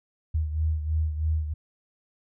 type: beating tone pair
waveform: sine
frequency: 77.78 / 80.88 Hz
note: D#2 / E2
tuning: 0 / -32 cents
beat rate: 3.1 Hz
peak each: -24 / -31 dBFS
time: 0.34-1.54 s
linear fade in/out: 10 ms
effects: none